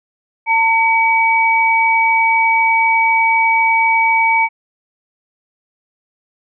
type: tone pair together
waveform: sine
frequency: 902 / 2273 Hz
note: A5 / C#7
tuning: +43 / +43 cents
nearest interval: octave + major third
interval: 1600 cents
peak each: -13 dBFS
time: 0.46-4.49 s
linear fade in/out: 50 ms
effects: none